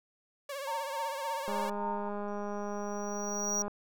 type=tone with vibrato; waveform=sawtooth; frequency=554.4 Hz; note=C#5; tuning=in tune; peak=-33 dBFS; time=0.49-1.7 s; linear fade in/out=5 ms; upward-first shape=triangle; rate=16 Hz; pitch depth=90 cents each way
type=tone with tremolo; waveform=sine; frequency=916 Hz; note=A#5; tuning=31 cents flat; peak=-32 dBFS; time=0.67-2.09 s; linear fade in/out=5 ms; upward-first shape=sine; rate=3.5 Hz; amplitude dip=65%
type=click train; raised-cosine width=1 ms; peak=-25 dBFS; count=452; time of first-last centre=1.48-3.68 s; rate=205 Hz
type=tone with exponential growth; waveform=triangle; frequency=5760 Hz; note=F#8; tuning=47 cents flat; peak=-27 dBFS; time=2.28-3.62 s; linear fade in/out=1 ms; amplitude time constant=290 ms
effects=none